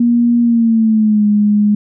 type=tone with pitch glide; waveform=sine; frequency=237.6 to 208 Hz; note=A#3 to G#3; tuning=+33 to +3 cents; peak=-8 dBFS; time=0-1.75 s; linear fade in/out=5 ms; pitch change=-230 cents; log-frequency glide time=0.41-1.26 s; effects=none